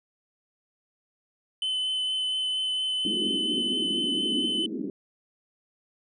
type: tone with vibrato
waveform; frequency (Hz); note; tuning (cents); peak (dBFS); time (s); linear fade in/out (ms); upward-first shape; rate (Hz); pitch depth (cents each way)
triangle; 3036; F#7; +44; -24; 1.62-4.66; 2; triangle; 4.3; 11
type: band-pass noise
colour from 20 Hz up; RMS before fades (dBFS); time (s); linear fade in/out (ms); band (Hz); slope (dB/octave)
white; -32; 3.05-4.9; 2; 200 to 370; 48
effects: resampled to 24000 Hz